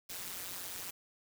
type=noise with amplitude modulation; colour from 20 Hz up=white; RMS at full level=-39 dBFS; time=0.09-0.91 s; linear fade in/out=10 ms; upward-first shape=sine; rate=182 Hz; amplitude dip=90%; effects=none